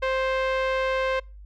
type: tone with low-pass filter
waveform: sawtooth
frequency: 525 Hz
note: C5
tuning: 6 cents sharp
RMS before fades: -25 dBFS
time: 0.02-1.2 s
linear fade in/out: 10 ms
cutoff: 2600 Hz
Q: 1.2
effects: noise-tail reverb RT60 0.3 s tail -26 dB re dry + added 50 Hz sine -41 dBFS peak until 1.45 s